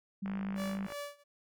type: tone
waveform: sine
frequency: 196 Hz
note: G3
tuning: in tune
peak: -34 dBFS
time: 0.22-0.87 s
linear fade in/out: 10 ms
type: click train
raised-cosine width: 0.5 ms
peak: -29 dBFS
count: 36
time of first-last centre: 0.26-0.922 s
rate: 52.9 Hz
type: tone with tremolo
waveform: sawtooth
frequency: 577 Hz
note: D5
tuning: 31 cents flat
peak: -34 dBFS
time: 0.55-1.24 s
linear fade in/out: 50 ms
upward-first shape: sine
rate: 2.8 Hz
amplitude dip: 95%
effects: none